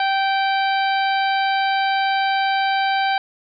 harmonic tone, 779 Hz, G5, 11 cents flat, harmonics 1 / 2 / 3 / 4 / 5 / 6, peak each -18 / -24 / -28 / -30 / -32 / -34 dBFS, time 0-3.18 s, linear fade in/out 2 ms, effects none

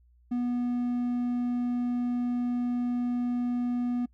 triangle tone, 244 Hz, B3, 21 cents flat, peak -24 dBFS, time 0.31-4.06 s, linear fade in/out 10 ms, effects noise-tail reverb RT60 0.1 s tail -24 dB re dry + added 60 Hz sine -58 dBFS peak until 4.13 s

